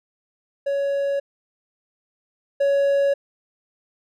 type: tone pair in turn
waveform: triangle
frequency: 559 / 559 Hz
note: C#5 / C#5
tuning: +14 / +14 cents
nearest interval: unison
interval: 0 cents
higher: neither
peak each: -18 / -14 dBFS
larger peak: second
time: 0.66-1.2 / 2.6-3.14 s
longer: neither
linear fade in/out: 10 ms
effects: none